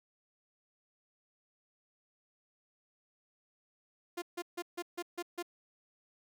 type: tone bursts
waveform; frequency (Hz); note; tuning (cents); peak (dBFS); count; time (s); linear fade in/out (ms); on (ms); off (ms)
sawtooth; 349.2; F4; 0; -32; 7; 4.17-5.427; 10; 51; 150
effects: none